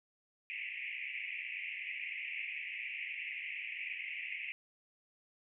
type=band-pass noise; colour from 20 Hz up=white; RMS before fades=-42 dBFS; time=0.5-4.52 s; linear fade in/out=0 ms; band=2000 to 2700 Hz; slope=96 dB/octave; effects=none